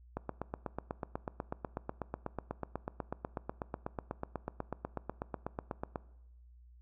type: click train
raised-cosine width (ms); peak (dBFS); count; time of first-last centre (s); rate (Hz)
1; -22; 48; 0.17-5.958; 8.12
effects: noise-tail reverb RT60 0.9 s tail -20 dB re dry + added 60 Hz sine -55 dBFS peak until 6.81 s